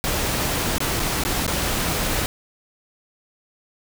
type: noise with dropouts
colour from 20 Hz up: pink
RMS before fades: -23 dBFS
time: 0.04-2.26 s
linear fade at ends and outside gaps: 0 ms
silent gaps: 0.782-0.804 / 0.995-1 / 1.237-1.25 / 1.465-1.478 s
effects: none